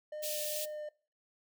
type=tone with vibrato; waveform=triangle; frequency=605 Hz; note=D#5; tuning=49 cents flat; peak=-37 dBFS; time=0.12-0.89 s; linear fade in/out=5 ms; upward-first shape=triangle; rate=2.4 Hz; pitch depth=12 cents each way
type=high-pass noise; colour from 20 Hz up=white; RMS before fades=-38 dBFS; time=0.22-0.66 s; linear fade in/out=20 ms; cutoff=2500 Hz; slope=48 dB/octave
effects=noise-tail reverb RT60 0.4 s tail -21 dB re dry